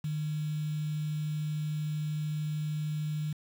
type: tone with quantisation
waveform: sine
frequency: 152.2 Hz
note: D#3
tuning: 38 cents flat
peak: -30 dBFS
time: 0.04-3.33 s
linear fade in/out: 5 ms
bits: 8
effects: none